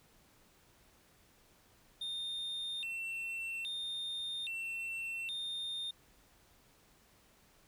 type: tone with vibrato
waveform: triangle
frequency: 3136 Hz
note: G7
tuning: in tune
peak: -36 dBFS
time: 2.01-5.91 s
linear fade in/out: 5 ms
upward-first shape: square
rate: 0.61 Hz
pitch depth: 260 cents each way
effects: pink hiss -66 dBFS RMS until 7.67 s